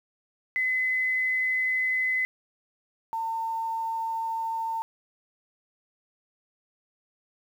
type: tone pair in turn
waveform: sine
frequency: 2028 / 903.4 Hz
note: B6 / A5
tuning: +45 / +45 cents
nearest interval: octave + major second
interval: 1400 cents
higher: first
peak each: -23 / -27 dBFS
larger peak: first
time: 0.56-2.25 / 3.13-4.82 s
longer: neither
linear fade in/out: 0 ms
effects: 9-bit